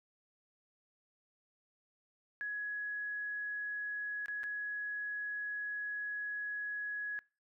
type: tone with dropouts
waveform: sine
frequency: 1677 Hz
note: G#6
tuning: 16 cents sharp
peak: -36 dBFS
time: 2.41-7.19 s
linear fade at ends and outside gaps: 0 ms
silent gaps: 4.259-4.283 / 4.433-4.439 s
effects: noise-tail reverb RT60 0.4 s tail -26 dB re dry